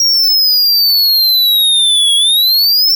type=exponential two-way sweep; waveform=square; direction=down then up; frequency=5640 to 3310 to 5450 Hz; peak=-8 dBFS; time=0-2.95 s; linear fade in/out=2 ms; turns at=2.15 s; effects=none